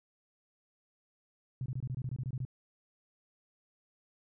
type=tone bursts; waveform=sine; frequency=127.9 Hz; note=C3; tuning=39 cents flat; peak=-33 dBFS; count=12; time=1.61-2.451 s; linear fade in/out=2 ms; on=49 ms; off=23 ms; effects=none